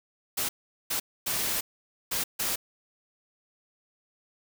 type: noise bursts at uneven times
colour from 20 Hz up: white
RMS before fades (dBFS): -29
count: 5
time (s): 0.37-0.49 / 0.9-1 / 1.26-1.61 / 2.11-2.24 / 2.39-2.56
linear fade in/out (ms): 10
effects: none